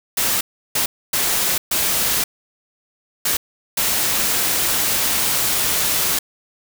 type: noise bursts at uneven times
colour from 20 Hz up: white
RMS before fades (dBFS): -19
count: 6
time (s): 0.17-0.41 / 0.75-0.86 / 1.13-1.58 / 1.71-2.24 / 3.25-3.37 / 3.77-6.19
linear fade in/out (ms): 5
effects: none